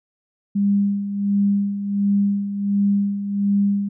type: tone with tremolo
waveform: sine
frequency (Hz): 201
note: G3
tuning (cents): +44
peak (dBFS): -14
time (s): 0.55-3.89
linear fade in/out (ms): 10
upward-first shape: sine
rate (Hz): 1.4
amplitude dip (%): 65
effects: none